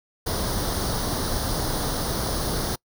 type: noise with comb filter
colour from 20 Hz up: pink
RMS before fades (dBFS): -26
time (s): 0.26-2.76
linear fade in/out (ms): 10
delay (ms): 0.2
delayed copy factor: +0.75
effects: noise-tail reverb RT60 0.1 s tail -26 dB re dry